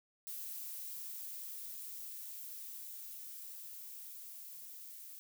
violet noise with level ramp, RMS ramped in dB -44 to -51 dBFS, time 0.27-5.19 s, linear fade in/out 0 ms, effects none

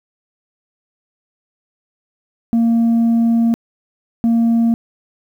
sine tone bursts at uneven times, 231 Hz, A#3, 16 cents flat, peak -8 dBFS, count 2, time 2.53-3.54 / 4.24-4.74 s, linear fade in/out 0 ms, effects tanh soft clip ceiling -10 dBFS + 8-bit

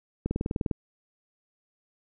click train, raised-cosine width 3 ms, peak -15 dBFS, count 10, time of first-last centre 0.26-0.712 s, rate 19.9 Hz, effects none

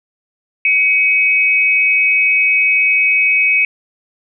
sine tone pair together, 2245 / 2539 Hz, C#7 / D#7, +21 / +34 cents, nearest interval major second, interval 213 cents, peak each -13 / -12 dBFS, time 0.65-3.65 s, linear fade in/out 2 ms, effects none

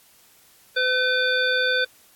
harmonic tone with a mistuned harmonic, 507 Hz, B4, 45 cents sharp, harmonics 1 / 3 / 5 / 7 / 9, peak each -25 / -21 / -33 / -26 / -32 dBFS, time 0.76-1.85 s, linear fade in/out 10 ms, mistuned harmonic 5, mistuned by -80 cents, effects white hiss -55 dBFS RMS until 2.15 s + AAC 64 kbps

